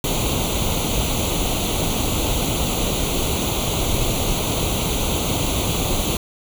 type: noise with comb filter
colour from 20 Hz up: pink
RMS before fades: -21 dBFS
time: 0.04-6.17 s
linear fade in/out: 2 ms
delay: 0.29 ms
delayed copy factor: +0.85
effects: none